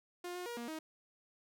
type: tone with pitch steps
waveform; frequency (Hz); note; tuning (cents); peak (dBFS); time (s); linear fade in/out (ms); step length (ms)
sawtooth; 354.1 / 358.7 / 475.7 / 236.9 / 315.6; F4 / F4 / A#4 / A#3 / D#4; +24 / +46 / +35 / +28 / +25; -37; 0.24-0.79; 5; 110
effects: none